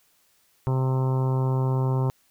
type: harmonic tone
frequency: 130.81 Hz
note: C3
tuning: in tune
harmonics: 1 / 2 / 3 / 4 / 5 / 6 / 7 / 8 / 9 / 10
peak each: -21 / -35 / -32 / -37 / -42 / -41 / -36 / -40 / -49 / -47 dBFS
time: 0.67-2.1 s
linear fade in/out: 0 ms
effects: white hiss -64 dBFS RMS until 2.3 s